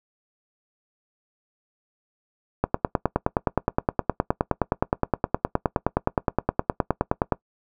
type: click train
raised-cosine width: 1 ms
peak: -5 dBFS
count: 46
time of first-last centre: 2.64-7.323 s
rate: 9.61 Hz
effects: noise-tail reverb RT60 0.1 s tail -20 dB re dry